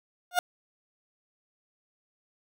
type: tone with exponential growth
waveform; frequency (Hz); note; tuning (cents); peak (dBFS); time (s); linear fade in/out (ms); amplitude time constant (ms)
30% pulse; 714; F5; +38; -15; 0.31-0.39; 2; 17
effects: none